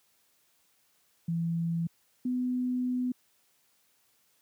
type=tone pair in turn; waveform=sine; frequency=167.2 / 250.5 Hz; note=E3 / B3; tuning=+25 / +25 cents; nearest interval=perfect fifth; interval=700 cents; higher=second; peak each=-27 dBFS; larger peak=neither; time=1.28-1.87 / 2.25-3.12 s; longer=second; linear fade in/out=5 ms; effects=white hiss -69 dBFS RMS until 4.41 s + high-pass 80 Hz 12 dB/octave